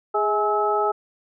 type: tone cluster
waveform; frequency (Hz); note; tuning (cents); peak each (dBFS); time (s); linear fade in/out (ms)
sine; 415.1 / 643 / 837 / 1296; G#4 / E5 / G#5 / E6; -1 / -43 / +13 / -30; -23 / -28 / -23 / -24; 0.14-0.92; 10
effects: none